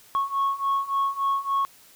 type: beating tone pair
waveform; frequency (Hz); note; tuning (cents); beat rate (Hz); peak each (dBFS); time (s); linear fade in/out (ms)
sine; 1099 / 1102.5; C#6 / C#6; -15 / -10; 3.5; -25 / -23; 0.15-1.65; 0
effects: tanh soft clip ceiling -18 dBFS + white hiss -53 dBFS RMS until 1.95 s